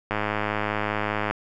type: click train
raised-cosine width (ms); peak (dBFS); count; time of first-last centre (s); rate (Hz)
0.5; -10; 127; 0.11-1.31; 105
effects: none